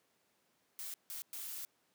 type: noise bursts at uneven times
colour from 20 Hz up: blue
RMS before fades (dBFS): -44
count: 3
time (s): 0.79-0.94 / 1.1-1.22 / 1.33-1.65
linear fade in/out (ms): 0
effects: pink hiss -75 dBFS RMS until 1.94 s + high-pass 200 Hz 12 dB/octave